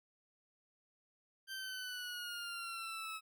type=exponential sweep; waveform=20% pulse; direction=down; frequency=1568 to 1289 Hz; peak=-37 dBFS; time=1.47-3.21 s; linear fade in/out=50 ms; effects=none